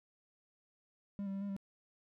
triangle tone with pitch steps, 200.5 / 194.9 / 196 / 201.3 / 196 Hz, G3 / G3 / G3 / G3 / G3, +39 / -10 / 0 / +46 / 0 cents, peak -35 dBFS, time 1.19-1.565 s, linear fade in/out 0 ms, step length 75 ms, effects none

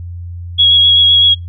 sine tone with vibrato, 3322 Hz, G#7, in tune, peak -5 dBFS, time 0.58-1.35 s, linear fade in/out 20 ms, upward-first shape sine, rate 7.8 Hz, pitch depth 15 cents each way, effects noise-tail reverb RT60 0.2 s tail -26 dB re dry + added 87 Hz sine -23 dBFS peak until 1.48 s

